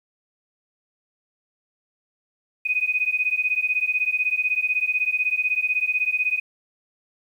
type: beating tone pair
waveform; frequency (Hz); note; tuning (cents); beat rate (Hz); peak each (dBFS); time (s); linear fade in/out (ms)
sine; 2489 / 2505; D#7 / D#7; 0 / +11; 16; -23; 2.65-6.4; 10
effects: 9-bit